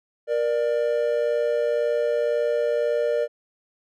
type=tone pair together; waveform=triangle; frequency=471.1 / 593 Hz; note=A#4 / D5; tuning=+18 / +17 cents; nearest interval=major third; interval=399 cents; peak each=-21 dBFS; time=0.27-3.28 s; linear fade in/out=50 ms; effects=none